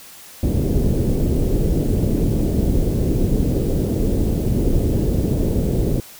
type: low-pass noise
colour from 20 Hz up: pink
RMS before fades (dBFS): -18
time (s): 0.43-6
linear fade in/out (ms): 2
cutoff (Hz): 450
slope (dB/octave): 24
effects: white hiss -41 dBFS RMS until 6.19 s